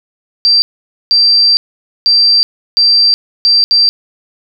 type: tone bursts at uneven times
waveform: sine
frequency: 4699 Hz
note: D8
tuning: in tune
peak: -5 dBFS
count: 6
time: 0.45-0.62 / 1.11-1.57 / 2.06-2.43 / 2.77-3.14 / 3.45-3.64 / 3.71-3.89 s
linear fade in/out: 0 ms
effects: none